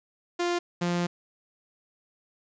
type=tone pair in turn; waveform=sawtooth; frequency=349.2 / 174.6 Hz; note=F4 / F3; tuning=0 / 0 cents; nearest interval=octave; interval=1200 cents; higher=first; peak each=-21 dBFS; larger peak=neither; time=0.39-0.59 / 0.81-1.07 s; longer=second; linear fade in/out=10 ms; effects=resampled to 16000 Hz + 9-bit